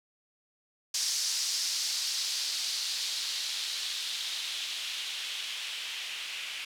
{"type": "noise with low-pass filter sweep", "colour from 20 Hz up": "violet", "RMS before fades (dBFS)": -34, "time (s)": [0.94, 6.65], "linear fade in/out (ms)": 5, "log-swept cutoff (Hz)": [5400, 2700], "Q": 2.3, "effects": []}